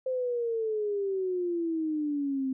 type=exponential sweep; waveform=sine; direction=down; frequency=522 to 260.1 Hz; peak=-27 dBFS; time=0.06-2.53 s; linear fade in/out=5 ms; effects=none